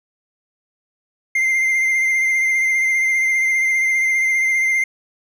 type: tone with vibrato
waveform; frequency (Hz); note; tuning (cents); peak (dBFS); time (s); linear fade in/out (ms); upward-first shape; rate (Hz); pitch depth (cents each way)
triangle; 2093; C7; 0; -13; 1.35-4.84; 5; triangle; 15; 29
effects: none